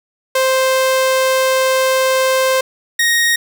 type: tone pair in turn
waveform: sawtooth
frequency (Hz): 523.3 / 1869.6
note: C5 / A#6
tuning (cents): 0 / +5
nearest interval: octave + minor seventh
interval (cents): 2205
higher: second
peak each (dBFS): -8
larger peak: neither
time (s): 0.35-2.61 / 2.99-3.36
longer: first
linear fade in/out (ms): 5
effects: none